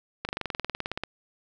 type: slowing click train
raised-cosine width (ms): 0.3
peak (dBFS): -14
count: 17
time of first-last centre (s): 0.25-1.036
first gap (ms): 39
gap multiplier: 1.03
effects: none